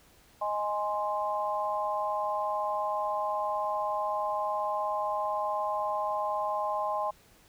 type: chord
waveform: sine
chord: Ab major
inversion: second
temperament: equal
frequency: 622.3 / 830.6 / 1046.5 Hz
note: Eb5 / Ab5 / C6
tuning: 0 / 0 / 0 cents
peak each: -33 / -32 / -32 dBFS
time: 0.41-7.11 s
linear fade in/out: 10 ms
effects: pink hiss -60 dBFS RMS until 7.48 s